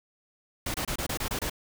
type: noise bursts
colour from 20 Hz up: pink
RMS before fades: -31 dBFS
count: 8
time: 0.66-1.498 s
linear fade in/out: 5 ms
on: 82 ms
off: 26 ms
effects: none